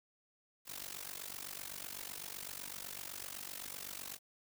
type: noise with amplitude modulation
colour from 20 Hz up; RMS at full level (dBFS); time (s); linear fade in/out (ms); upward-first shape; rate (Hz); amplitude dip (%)
white; -42; 0.65-4.19; 50; sine; 47.9; 90
effects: none